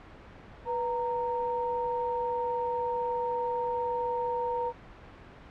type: tone pair together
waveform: sine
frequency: 490.5 / 926 Hz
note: B4 / A#5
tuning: -12 / -12 cents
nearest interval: major seventh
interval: 1100 cents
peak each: -31 / -30 dBFS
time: 0.65-4.73 s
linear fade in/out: 50 ms
effects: pink hiss -49 dBFS RMS until 5.5 s + low-pass 2000 Hz 12 dB/octave